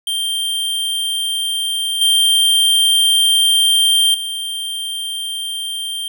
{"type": "tone with level steps", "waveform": "square", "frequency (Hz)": 3166, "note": "G7", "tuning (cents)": 17, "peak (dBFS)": [-18, -11, -22], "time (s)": [0.07, 6.08], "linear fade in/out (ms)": 2, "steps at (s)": [2.01, 4.14], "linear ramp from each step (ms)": 5, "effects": []}